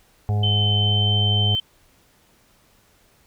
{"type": "harmonic tone", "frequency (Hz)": 103.9, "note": "G#2", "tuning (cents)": 1, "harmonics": [1, 2, 4, 5, 6, 7, 8], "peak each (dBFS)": [-18, -33, -35, -43, -43, -34, -42], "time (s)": [0.29, 1.55], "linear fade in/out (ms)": 0}
{"type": "tone with pitch glide", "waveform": "sine", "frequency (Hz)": [3073, 3094], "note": ["G7", "G7"], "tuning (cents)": [-35, -23], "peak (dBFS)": -20, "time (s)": [0.43, 1.6], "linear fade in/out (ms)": 5, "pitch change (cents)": 12, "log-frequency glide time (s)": [0.7, 1.13]}
{"effects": ["pink hiss -58 dBFS RMS until 3.26 s"]}